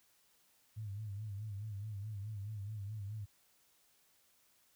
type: tone with vibrato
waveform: sine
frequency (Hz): 103.83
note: G#2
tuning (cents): 0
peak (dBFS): -40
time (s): 0.76-3.26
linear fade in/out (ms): 20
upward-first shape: sine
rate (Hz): 4.7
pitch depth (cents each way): 100
effects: white hiss -71 dBFS RMS until 4.75 s